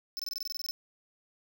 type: tone bursts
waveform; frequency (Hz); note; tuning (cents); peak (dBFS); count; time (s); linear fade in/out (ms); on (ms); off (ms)
square; 5274; E8; 0; -33; 12; 0.17-0.71; 0; 23; 24
effects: none